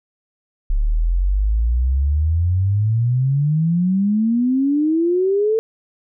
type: exponential sweep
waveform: sine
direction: up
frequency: 34.65 to 451.3 Hz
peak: -14 dBFS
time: 0.7-5.59 s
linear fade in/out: 0 ms
effects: none